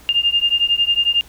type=beating tone pair; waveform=sine; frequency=2806 / 2817 Hz; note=F7 / F7; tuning=+8 / +14 cents; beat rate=11 Hz; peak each=-17 dBFS; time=0.09-1.21 s; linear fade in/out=0 ms; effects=added 60 Hz sine -46 dBFS peak until 1.28 s + pink hiss -46 dBFS RMS until 1.28 s